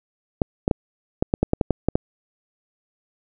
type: clicks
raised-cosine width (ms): 2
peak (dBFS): -4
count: 11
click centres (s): 0.418 / 0.679 / 0.712 / 1.225 / 1.339 / 1.43 / 1.534 / 1.612 / 1.707 / 1.886 / 1.955
effects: none